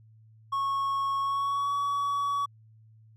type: tone with pitch glide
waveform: triangle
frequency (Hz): 1100 to 1132.2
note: C#6 to C#6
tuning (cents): -14 to +36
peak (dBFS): -24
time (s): 0.52-2.46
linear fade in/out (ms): 10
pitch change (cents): +50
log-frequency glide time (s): 1.2-1.74
effects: added 110 Hz sine -53 dBFS peak until 3.16 s